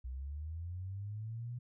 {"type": "linear sweep", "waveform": "sine", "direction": "up", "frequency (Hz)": [61, 123.47], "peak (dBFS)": -39, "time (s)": [0.04, 1.59], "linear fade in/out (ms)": 10, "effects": []}